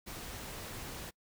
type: noise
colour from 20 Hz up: pink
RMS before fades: -44 dBFS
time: 0.06-1.11 s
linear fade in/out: 20 ms
effects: noise-tail reverb RT60 0.1 s tail -24 dB re dry